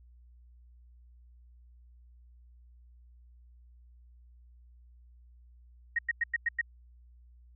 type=tone bursts; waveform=sine; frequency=1878 Hz; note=A#6; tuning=12 cents sharp; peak=-25 dBFS; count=6; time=5.96-6.613 s; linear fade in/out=5 ms; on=28 ms; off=97 ms; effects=added 60 Hz sine -54 dBFS peak until 7.55 s